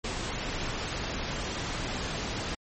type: noise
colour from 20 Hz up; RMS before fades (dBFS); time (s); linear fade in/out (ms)
pink; -33; 0.04-2.55; 5
effects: low-pass 8000 Hz 12 dB/octave + MP3 32 kbps